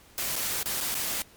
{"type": "noise with dropouts", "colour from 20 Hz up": "white", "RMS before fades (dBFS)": -30, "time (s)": [0.18, 1.22], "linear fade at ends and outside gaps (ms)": 1, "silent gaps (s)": [[0.356, 0.362], [0.63, 0.658], [0.805, 0.809], [0.944, 0.951]], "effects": ["pink hiss -55 dBFS RMS until 1.36 s", "MP3 96 kbps"]}